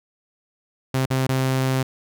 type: tone with dropouts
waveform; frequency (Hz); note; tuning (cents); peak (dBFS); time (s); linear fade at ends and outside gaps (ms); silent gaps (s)
sawtooth; 131.4; C3; +8; -15; 0.94-1.83; 5; 1.058-1.103 / 1.269-1.29
effects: none